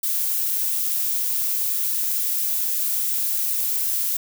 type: noise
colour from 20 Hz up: violet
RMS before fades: -23 dBFS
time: 0.03-4.17 s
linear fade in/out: 5 ms
effects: none